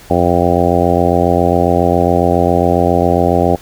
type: harmonic tone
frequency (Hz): 87.31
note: F2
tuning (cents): 0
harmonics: 1 / 2 / 3 / 4 / 5 / 6 / 7 / 8 / 9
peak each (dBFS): -18 / -18 / -18 / -18 / -18 / -18 / -18 / -18 / -18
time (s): 0.1-3.56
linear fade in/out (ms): 5
effects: pink hiss -39 dBFS RMS until 3.61 s